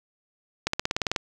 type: accelerating click train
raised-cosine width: 0.2 ms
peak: -7 dBFS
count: 10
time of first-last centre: 0.67-1.162 s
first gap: 64 ms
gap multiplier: 0.96
effects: none